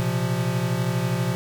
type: chord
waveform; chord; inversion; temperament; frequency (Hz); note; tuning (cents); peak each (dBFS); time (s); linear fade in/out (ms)
square; Bb suspended second; none; equal with one note detuned; 118.44 / 130.81 / 174.61; Bb2 / C3 / F3; +28 / 0 / 0; -27; 0-1.35; 0
effects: none